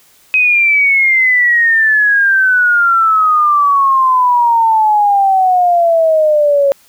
sine exponential sweep, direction down, 2536 to 551 Hz, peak -7 dBFS, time 0.34-6.72 s, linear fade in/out 0 ms, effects white hiss -48 dBFS RMS until 6.88 s

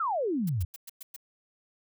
sine exponential sweep, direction down, 1396.9 to 77.78 Hz, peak -26 dBFS, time 0-0.65 s, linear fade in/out 5 ms
blue noise bursts, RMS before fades -42 dBFS, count 6, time 0.47-1.164 s, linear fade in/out 5 ms, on 24 ms, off 110 ms
effects none

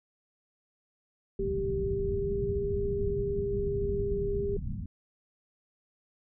pink low-pass noise, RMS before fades -34 dBFS, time 1.39-4.86 s, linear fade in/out 5 ms, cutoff 220 Hz, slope 48 dB/octave
sine tone with pitch glide, 392 to 401.4 Hz, G4 to G4, 0 to +41 cents, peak -29 dBFS, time 1.39-4.57 s, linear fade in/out 5 ms, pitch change +41 cents, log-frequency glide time 1.76-2.59 s
effects none

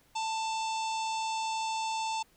harmonic tone with a mistuned harmonic, 887 Hz, A5, 14 cents sharp, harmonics 1 / 3 / 4 / 5 / 6 / 7 / 8 / 9, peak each -31 / -41 / -43 / -45 / -47 / -48 / -49 / -50 dBFS, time 0.15-2.23 s, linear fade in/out 10 ms, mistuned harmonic 7, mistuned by +26 cents, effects pink hiss -65 dBFS RMS until 2.36 s

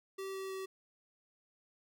square tone with pitch steps, 386.4 / 384.2 / 382 Hz, G4 / G4 / G4, -25 / -35 / -45 cents, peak -40 dBFS, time 0.18-0.66 s, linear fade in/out 10 ms, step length 160 ms, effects none

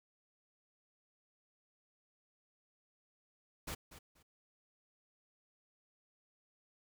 pink noise with echo, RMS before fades -42 dBFS, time 3.67-3.75 s, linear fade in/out 10 ms, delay 240 ms, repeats 2, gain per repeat -13 dB, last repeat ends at 4.23 s, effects none

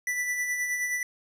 square tone with tremolo, 1975.5 Hz, B6, in tune, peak -26 dBFS, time 0.07-1.03 s, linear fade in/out 2 ms, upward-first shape sine, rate 9.5 Hz, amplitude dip 40%, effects resampled to 32000 Hz + 10-bit

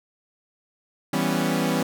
sawtooth chord, C# half-diminished seventh, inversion first, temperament equal, 164.81 / 196 / 246.9 / 277.2 Hz, E3 / G3 / B3 / C#4, 0 / 0 / 0 / 0 cents, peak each -23 dBFS, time 1.13-1.83 s, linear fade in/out 5 ms, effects none

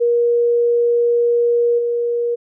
sine tone with level steps, 474.8 Hz, A#4, 32 cents sharp, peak -12 / -16 dBFS, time 0-2.36 s, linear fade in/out 20 ms, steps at 1.78 s, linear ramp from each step 10 ms, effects none

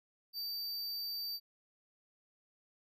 square tone, 4638 Hz, D8, 22 cents flat, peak -38 dBFS, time 0.33-1.4 s, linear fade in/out 50 ms, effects none

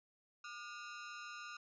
sawtooth ring-modulated tone, 1318.5 Hz, E6, in tune, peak -40 dBFS, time 0.44-1.57 s, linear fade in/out 5 ms, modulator 113 Hz, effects resampled to 16000 Hz

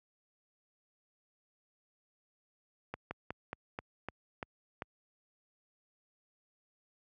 slowing click train, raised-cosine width 0.5 ms, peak -23 dBFS, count 8, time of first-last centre 2.94-4.821 s, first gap 170 ms, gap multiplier 1.15, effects high-pass 60 Hz 12 dB/octave

